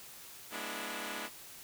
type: chord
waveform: 5% pulse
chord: E dominant seventh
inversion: first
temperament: equal with one note detuned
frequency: 207.7 / 242.3 / 293.7 / 329.6 Hz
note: G#3 / B3 / D4 / E4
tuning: 0 / -33 / 0 / 0 cents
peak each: -33 dBFS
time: 0.5-1.3 s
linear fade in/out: 50 ms
effects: white hiss -51 dBFS RMS until 1.63 s